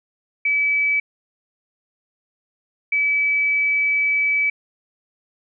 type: tone pair in turn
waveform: sine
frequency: 2295 / 2295 Hz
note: D7 / D7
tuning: -40 / -40 cents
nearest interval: unison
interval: 0 cents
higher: neither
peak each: -16 dBFS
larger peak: neither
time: 0.45-1 / 2.92-4.5 s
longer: second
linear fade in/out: 5 ms
effects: none